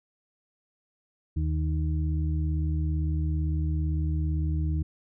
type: harmonic tone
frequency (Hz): 77.78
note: D#2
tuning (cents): 0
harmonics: 1 / 2 / 4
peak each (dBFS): -25 / -31 / -37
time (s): 1.36-4.83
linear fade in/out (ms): 10
effects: none